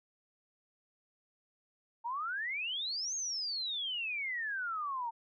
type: exponential two-way sweep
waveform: sine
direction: up then down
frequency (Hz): 901 to 6580 to 901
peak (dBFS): -34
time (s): 2.04-5.11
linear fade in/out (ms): 20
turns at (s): 3.15
effects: none